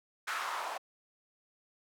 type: noise with band-pass filter sweep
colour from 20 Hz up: white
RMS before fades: -37 dBFS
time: 0.27-0.78 s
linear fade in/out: 10 ms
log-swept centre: 1500 to 760 Hz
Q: 2.6
effects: high-pass 400 Hz 12 dB/octave